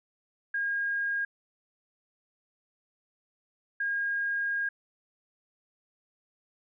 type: tone bursts at uneven times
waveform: sine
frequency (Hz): 1625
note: G#6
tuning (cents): -38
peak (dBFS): -27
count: 2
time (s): 0.54-1.25 / 3.8-4.69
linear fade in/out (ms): 5
effects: none